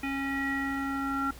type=tone with low-pass filter sweep; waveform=square; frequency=273.9 Hz; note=C#4; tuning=21 cents flat; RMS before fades=-31 dBFS; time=0.03-1.31 s; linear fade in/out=5 ms; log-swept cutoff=2300 to 1400 Hz; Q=7.8; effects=added 60 Hz sine -48 dBFS peak until 1.39 s + pink hiss -50 dBFS RMS until 1.39 s